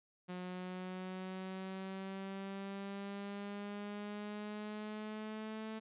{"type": "exponential sweep", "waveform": "sawtooth", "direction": "up", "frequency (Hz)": [180.4, 220], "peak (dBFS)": -38, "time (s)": [0.28, 5.8], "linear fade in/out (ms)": 20, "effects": ["resampled to 8000 Hz"]}